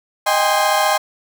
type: chord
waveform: 35% pulse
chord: Ab major seventh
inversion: second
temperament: equal with one note detuned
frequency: 622.3 / 784 / 818.7 / 1046.5 Hz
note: Eb5 / G5 / Ab5 / C6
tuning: 0 / 0 / -25 / 0 cents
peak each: -18 dBFS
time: 0.26-0.98 s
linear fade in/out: 10 ms
effects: none